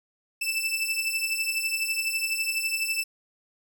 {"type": "beating tone pair", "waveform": "sawtooth", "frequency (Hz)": [2637, 2649], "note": ["E7", "E7"], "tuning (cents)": [0, 8], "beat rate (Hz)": 12, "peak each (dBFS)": [-26, -25], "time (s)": [0.41, 3.04], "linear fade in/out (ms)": 10, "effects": []}